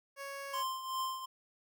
15% pulse tone, 554.4 Hz, C#5, in tune, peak -35 dBFS, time 0.16-0.64 s, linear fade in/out 50 ms
square tone with tremolo, 1046.5 Hz, C6, in tune, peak -33 dBFS, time 0.53-1.26 s, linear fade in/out 10 ms, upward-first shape triangle, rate 2.6 Hz, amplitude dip 70%
effects none

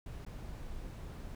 brown noise with dropouts, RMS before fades -44 dBFS, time 0.06-1.35 s, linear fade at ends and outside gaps 2 ms, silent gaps 0.25-0.264 s, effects none

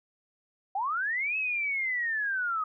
sine linear two-way sweep, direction up then down, 740 to 2600 to 1239 Hz, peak -27 dBFS, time 0.75-2.64 s, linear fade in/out 5 ms, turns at 1.37 s, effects none

